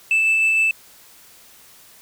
sine tone with tremolo, 2637 Hz, E7, in tune, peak -11 dBFS, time 0.11-0.71 s, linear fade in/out 2 ms, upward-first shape sine, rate 6.5 Hz, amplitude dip 25%, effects tanh soft clip ceiling -13 dBFS + white hiss -48 dBFS RMS until 2.01 s

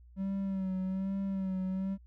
triangle tone with vibrato, 191.3 Hz, G3, 42 cents flat, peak -29 dBFS, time 0.16-1.98 s, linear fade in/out 50 ms, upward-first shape sine, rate 1.2 Hz, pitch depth 41 cents each way, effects added 60 Hz sine -53 dBFS peak until 2.06 s

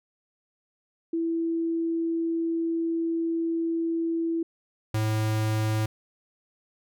sine / square tone pair in turn, 331 / 108.81 Hz, E4 / A2, +7 / -19 cents, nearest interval octave + perfect fifth, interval 1926 cents, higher first, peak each -24 dBFS, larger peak neither, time 1.13-4.43 / 4.94-5.86 s, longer first, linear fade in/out 5 ms, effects none

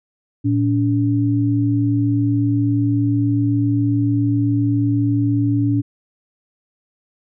sine tone pair together, 113.54 / 286.1 Hz, A#2 / D4, -45 / -45 cents, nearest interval octave + major third, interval 1600 cents, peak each -17 dBFS, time 0.44-5.82 s, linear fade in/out 20 ms, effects none

